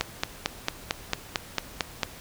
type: click train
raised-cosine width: 0.2 ms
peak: -6 dBFS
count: 10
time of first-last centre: 0.01-2.032 s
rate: 4.45 Hz
effects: pink hiss -45 dBFS RMS until 2.2 s